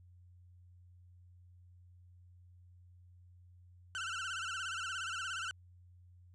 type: tone with vibrato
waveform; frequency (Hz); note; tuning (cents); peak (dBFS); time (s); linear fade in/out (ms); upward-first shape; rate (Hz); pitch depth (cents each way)
30% pulse; 1435; F6; +47; -35; 3.95-5.51; 0; sine; 17; 140
effects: added 89 Hz sine -57 dBFS peak until 6.34 s + resampled to 22050 Hz